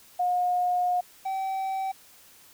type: tone pair in turn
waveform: sine / triangle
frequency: 718 / 769 Hz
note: F5 / G5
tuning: +48 / -33 cents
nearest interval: minor second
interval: 119 cents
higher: second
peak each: -22 / -25 dBFS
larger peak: first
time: 0.19-1.01 / 1.25-1.92 s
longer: first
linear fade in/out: 10 ms
effects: white hiss -54 dBFS RMS until 2.53 s